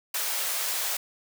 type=high-pass noise; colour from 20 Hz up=white; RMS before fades=-29 dBFS; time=0.14-0.97 s; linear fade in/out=5 ms; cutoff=500 Hz; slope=24 dB/octave; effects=none